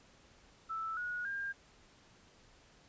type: tone with pitch steps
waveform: sine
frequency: 1318.5 / 1454.5 / 1604.6 Hz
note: E6 / F#6 / G6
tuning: 0 / -30 / +40 cents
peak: -36 dBFS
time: 0.69-1.53 s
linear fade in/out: 20 ms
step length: 280 ms
effects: pink hiss -63 dBFS RMS until 2.88 s + resampled to 16000 Hz